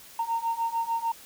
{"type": "beating tone pair", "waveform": "sine", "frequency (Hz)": [915, 921.7], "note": ["A#5", "A#5"], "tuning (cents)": [-32, -20], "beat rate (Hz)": 6.7, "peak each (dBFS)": [-29, -27], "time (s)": [0.19, 1.12], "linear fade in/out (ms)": 5, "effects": ["tanh soft clip ceiling -20 dBFS", "white hiss -49 dBFS RMS until 1.25 s"]}